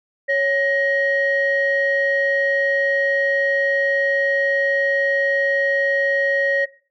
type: tone pair together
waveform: sine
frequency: 554.4 / 1883.7 Hz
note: C#5 / A#6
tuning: 0 / +18 cents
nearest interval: octave + major sixth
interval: 2118 cents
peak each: -18 dBFS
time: 0.28-6.66 s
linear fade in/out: 20 ms
effects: noise-tail reverb RT60 0.4 s tail -19 dB re dry + tanh soft clip ceiling -10 dBFS